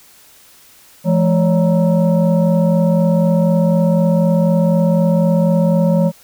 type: tone with frequency modulation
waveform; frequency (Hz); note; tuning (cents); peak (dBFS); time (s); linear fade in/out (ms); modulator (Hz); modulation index
sine; 169.5; E3; +49; -10; 1.04-6.12; 50; 383; 1
effects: white hiss -46 dBFS RMS until 6.23 s